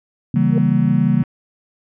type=chord; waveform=sine; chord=C# diminished seventh; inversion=none; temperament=equal; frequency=138.59 / 164.81 / 196 / 233.1 Hz; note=C#3 / E3 / G3 / Bb3; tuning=0 / 0 / 0 / 0 cents; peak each=-18 dBFS; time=0.34-1.23 s; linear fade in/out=5 ms
type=click train; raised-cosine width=0.5 ms; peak=-25 dBFS; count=166; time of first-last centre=0.36-1.238 s; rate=188 Hz
type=tone with exponential growth; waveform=sine; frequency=466.2 Hz; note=A#4; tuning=in tune; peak=-18 dBFS; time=0.47-0.58 s; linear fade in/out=1 ms; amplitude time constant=23 ms
effects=none